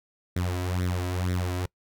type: tone with flanger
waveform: sawtooth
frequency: 90.2 Hz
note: F#2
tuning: 44 cents flat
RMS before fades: -28 dBFS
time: 0.36-1.66 s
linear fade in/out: 5 ms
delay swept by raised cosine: 0.52 to 3.12 ms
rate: 2.1 Hz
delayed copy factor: +0.75
effects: noise-tail reverb RT60 0.1 s tail -25 dB re dry